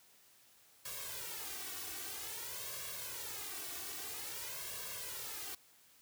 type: noise with flanger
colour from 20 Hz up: white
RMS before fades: -44 dBFS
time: 0.85-5.55 s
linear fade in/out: 5 ms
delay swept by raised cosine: 1.8 to 2.71 ms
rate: 0.51 Hz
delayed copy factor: +0.9
effects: white hiss -65 dBFS RMS until 6.01 s + high-pass 60 Hz 12 dB/octave